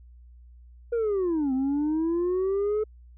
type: linear two-way sweep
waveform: sine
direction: down then up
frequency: 480.9 to 257.2 to 433.4 Hz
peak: -20 dBFS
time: 0.92-2.84 s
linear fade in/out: 10 ms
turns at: 1.53 s
effects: tanh soft clip ceiling -22 dBFS + added 60 Hz sine -47 dBFS peak until 3.17 s